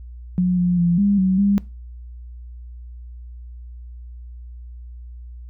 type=tone with pitch steps; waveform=sine; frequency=180.7 / 177.6 / 172.7 / 201.5 / 187.7 / 200.7 Hz; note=F#3 / F3 / F3 / G3 / F#3 / G3; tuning=-41 / +29 / -19 / +48 / +25 / +41 cents; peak=-14 dBFS; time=0.38-1.58 s; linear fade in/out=0 ms; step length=200 ms; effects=noise-tail reverb RT60 0.3 s tail -21 dB re dry + added 60 Hz sine -34 dBFS peak until 5.49 s